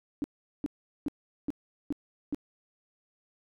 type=tone bursts; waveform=sine; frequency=290 Hz; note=D4; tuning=22 cents flat; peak=-27 dBFS; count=6; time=0.22-2.346 s; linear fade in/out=0 ms; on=21 ms; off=400 ms; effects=none